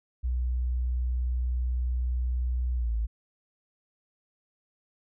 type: tone with pitch glide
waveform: sine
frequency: 61.74 to 55.32 Hz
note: B1 to A1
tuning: 0 to +10 cents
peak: -25 dBFS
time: 0.23-3.07 s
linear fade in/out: 20 ms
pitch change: -190 cents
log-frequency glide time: 2.76-2.95 s
effects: none